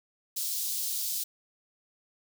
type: high-pass noise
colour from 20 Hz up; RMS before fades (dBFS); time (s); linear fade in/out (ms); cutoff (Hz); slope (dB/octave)
white; -32; 0.36-1.24; 10; 3800; 24
effects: none